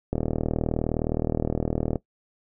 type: click train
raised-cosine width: 2 ms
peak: -11 dBFS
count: 73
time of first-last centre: 0.13-1.957 s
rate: 39.4 Hz
effects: noise-tail reverb RT60 0.1 s tail -18 dB re dry